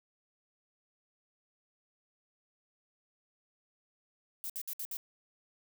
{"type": "noise bursts", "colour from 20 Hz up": "violet", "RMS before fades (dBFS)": -39, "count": 5, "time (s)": [4.44, 4.969], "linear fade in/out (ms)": 0, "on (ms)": 57, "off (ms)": 61, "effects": []}